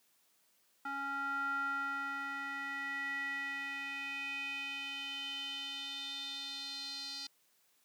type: tone with band-pass filter sweep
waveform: square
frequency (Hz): 277.2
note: C#4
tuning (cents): 0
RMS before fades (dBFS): -40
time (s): 0.85-7.27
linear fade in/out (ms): 5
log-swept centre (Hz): 1200 to 4500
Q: 6
effects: white hiss -72 dBFS RMS until 7.84 s + high-pass 150 Hz 12 dB/octave